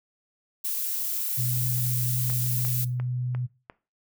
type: noise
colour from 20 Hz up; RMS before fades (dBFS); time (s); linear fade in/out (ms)
violet; -29; 0.64-2.85; 10
type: tone with pitch glide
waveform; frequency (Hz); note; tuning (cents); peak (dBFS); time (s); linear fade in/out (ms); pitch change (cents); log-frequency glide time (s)
sine; 123.47 to 124.54; B2 to B2; 0 to +15; -26; 1.37-3.47; 20; +15; 2.54-3.06
type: click train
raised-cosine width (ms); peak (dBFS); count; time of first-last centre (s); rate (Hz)
0.5; -24; 5; 2.3-3.699; 2.86
effects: noise-tail reverb RT60 0.3 s tail -18 dB re dry